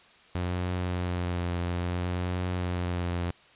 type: tone with vibrato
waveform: sawtooth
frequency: 88.8 Hz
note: F2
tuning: 29 cents sharp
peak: -24 dBFS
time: 0.35-3.31 s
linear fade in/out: 0 ms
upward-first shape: triangle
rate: 0.61 Hz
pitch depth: 34 cents each way
effects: white hiss -56 dBFS RMS until 3.55 s + resampled to 8000 Hz